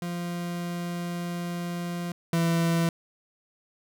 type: tone pair in turn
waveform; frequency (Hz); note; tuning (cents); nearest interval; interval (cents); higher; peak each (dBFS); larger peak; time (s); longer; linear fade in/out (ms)
40% pulse; 173.8 / 167.39; F3 / E3; -8 / +27; minor second; 65; first; -29 / -21; second; 0.02-2.12 / 2.33-2.89; first; 2
effects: none